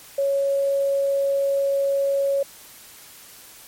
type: tone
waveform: sine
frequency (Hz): 554.4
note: C#5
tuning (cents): 0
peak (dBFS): -18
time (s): 0.18-2.43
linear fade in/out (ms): 5
effects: white hiss -45 dBFS RMS until 3.67 s + MP3 64 kbps